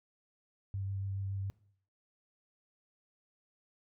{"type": "tone with vibrato", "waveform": "sine", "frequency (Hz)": 97.7, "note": "G2", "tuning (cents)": -5, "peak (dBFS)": -34, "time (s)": [0.74, 1.5], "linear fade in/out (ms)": 0, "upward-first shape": "sine", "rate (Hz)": 7.1, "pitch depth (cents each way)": 12, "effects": ["noise-tail reverb RT60 0.6 s tail -21 dB re dry"]}